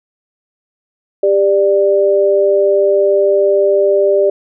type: tone pair together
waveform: sine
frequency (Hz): 397.2 / 590.7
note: G4 / D5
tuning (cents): +23 / +10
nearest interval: perfect fifth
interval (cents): 687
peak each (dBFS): -11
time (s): 1.23-4.3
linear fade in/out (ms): 5
effects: none